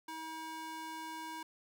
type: tone with high-pass filter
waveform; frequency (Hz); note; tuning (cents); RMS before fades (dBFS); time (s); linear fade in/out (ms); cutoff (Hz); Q
square; 320; D#4; +49; -44; 0.08-1.43; 5; 660; 3.9
effects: none

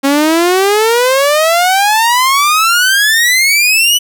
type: exponential sweep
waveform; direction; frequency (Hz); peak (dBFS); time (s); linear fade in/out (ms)
sawtooth; up; 270.7 to 3000; -4; 0.03-3.99; 20
effects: none

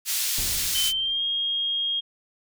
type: high-pass noise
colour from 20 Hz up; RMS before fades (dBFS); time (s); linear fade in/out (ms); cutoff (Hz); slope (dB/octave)
pink; -26; 0.05-0.93; 50; 3800; 12
type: noise with exponential decay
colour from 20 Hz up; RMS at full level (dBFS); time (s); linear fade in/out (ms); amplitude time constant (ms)
brown; -33; 0.38-1.67; 0; 280
type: tone with pitch glide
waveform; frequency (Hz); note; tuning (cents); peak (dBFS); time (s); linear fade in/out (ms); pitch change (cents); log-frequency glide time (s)
sine; 3071 to 3250; G7 to G#7; -36 to -38; -23; 0.74-2.01; 20; +98; 0.87-1.23
effects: none

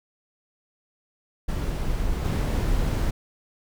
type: noise with level steps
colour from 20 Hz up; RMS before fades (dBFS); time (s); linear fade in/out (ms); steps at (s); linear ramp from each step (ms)
brown; -26 / -23; 1.48-3.11; 10; 2.24; 5
effects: none

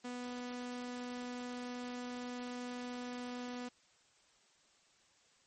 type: tone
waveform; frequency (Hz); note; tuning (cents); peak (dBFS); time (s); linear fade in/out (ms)
sawtooth; 246.4; B3; -4; -37; 0.04-3.69; 10
effects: white hiss -69 dBFS RMS until 5.46 s + MP3 32 kbps

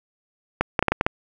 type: clicks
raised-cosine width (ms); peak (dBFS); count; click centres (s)
0.5; -3; 7; 0.61 / 0.792 / 0.826 / 0.883 / 0.92 / 1.011 / 1.065
effects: none

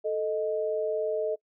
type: tone pair together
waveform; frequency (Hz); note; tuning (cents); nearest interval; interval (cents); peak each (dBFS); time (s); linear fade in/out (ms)
sine; 439.1 / 622.3; A4 / D#5; -4 / 0; tritone; 604; -28 / -29; 0.04-1.36; 20
effects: noise-tail reverb RT60 0.1 s tail -23 dB re dry

